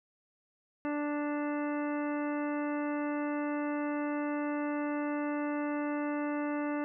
harmonic tone, 293.7 Hz, D4, in tune, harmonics 1 / 2 / 3 / 4 / 5 / 6 / 7 / 9, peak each -32 / -38 / -42 / -44 / -46 / -48 / -49 / -51 dBFS, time 0.85-6.84 s, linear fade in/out 0 ms, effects none

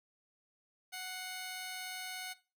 10% pulse tone pair together, 740 / 2123 Hz, F#5 / C7, 0 / +25 cents, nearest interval octave + tritone, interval 1825 cents, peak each -34 / -37 dBFS, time 0.92-2.34 s, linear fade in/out 20 ms, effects noise-tail reverb RT60 0.3 s tail -17 dB re dry

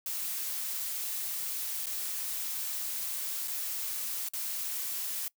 blue noise with dropouts, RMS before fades -35 dBFS, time 0.06-5.28 s, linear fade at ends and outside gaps 2 ms, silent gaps 1.859-1.867 / 3.476-3.48 / 4.287-4.335 s, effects noise-tail reverb RT60 0.1 s tail -22 dB re dry

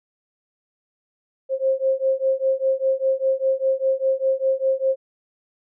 sine beating tone pair, 529 / 534 Hz, C5 / C5, +19 / +35 cents, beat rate 5 Hz, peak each -21 dBFS, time 1.49-4.96 s, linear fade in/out 50 ms, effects none

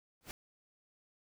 pink noise with exponential growth, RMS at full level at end -40 dBFS, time 0.21-0.31 s, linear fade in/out 0 ms, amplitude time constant 21 ms, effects none

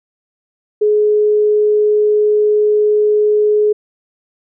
sine tone, 421.5 Hz, G#4, 26 cents sharp, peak -9 dBFS, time 0.81-3.73 s, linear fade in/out 10 ms, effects none

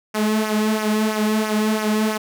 sawtooth tone with flanger, 215.2 Hz, A3, 38 cents flat, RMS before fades -20 dBFS, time 0.14-2.18 s, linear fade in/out 10 ms, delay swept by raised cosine 0.24 to 3.34 ms, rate 3 Hz, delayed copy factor -0.65, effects none

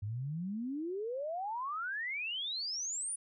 sine exponential sweep, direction up, 98 to 9880 Hz, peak -35 dBFS, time 0.02-3.16 s, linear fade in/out 10 ms, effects none

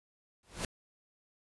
pink noise with exponential growth, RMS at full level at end -32 dBFS, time 0.43-0.65 s, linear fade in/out 2 ms, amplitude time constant 47 ms, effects resampled to 24000 Hz

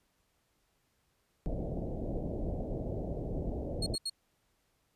pink low-pass noise, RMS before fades -36 dBFS, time 1.46-3.95 s, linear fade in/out 0 ms, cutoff 670 Hz, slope 48 dB/octave
35% pulse tone bursts, 4297 Hz, C8, 45 cents sharp, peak -31 dBFS, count 3, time 3.82-4.098 s, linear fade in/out 5 ms, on 44 ms, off 73 ms
effects pink hiss -75 dBFS RMS until 4.95 s + resampled to 32000 Hz

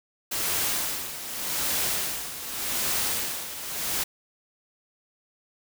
white noise with tremolo, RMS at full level -26 dBFS, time 0.31-4.04 s, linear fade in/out 10 ms, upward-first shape sine, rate 0.85 Hz, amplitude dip 70%, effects none

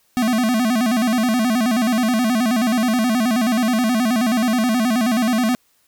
square tone with vibrato, 234.1 Hz, A#3, 8 cents sharp, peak -16 dBFS, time 0.17-5.55 s, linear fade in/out 0 ms, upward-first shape square, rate 9.4 Hz, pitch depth 120 cents each way, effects white hiss -61 dBFS RMS until 5.87 s

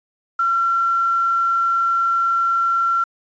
sine tone with quantisation, 1362 Hz, F6, 44 cents flat, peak -15 dBFS, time 0.39-3.04 s, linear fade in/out 5 ms, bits 7, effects resampled to 16000 Hz

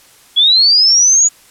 sine linear sweep, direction up, 3322 to 6880 Hz, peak -6 dBFS, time 0.36-1.29 s, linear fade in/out 20 ms, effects white hiss -45 dBFS RMS until 1.5 s + low-pass 12000 Hz 12 dB/octave

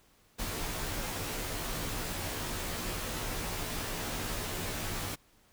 pink noise with comb filter, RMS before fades -36 dBFS, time 0.38-5.16 s, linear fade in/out 20 ms, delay 15 ms, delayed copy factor -0.85, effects pink hiss -65 dBFS RMS until 5.52 s

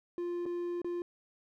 triangle tone with dropouts, 349.2 Hz, F4, in tune, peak -31 dBFS, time 0.18-1.02 s, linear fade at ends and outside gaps 1 ms, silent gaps 0.456-0.462 / 0.817-0.845 s, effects none

